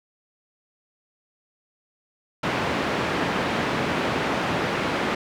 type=band-pass noise; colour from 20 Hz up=pink; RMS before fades=-25 dBFS; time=2.43-5.15 s; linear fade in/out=5 ms; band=170 to 2500 Hz; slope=12 dB/octave; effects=none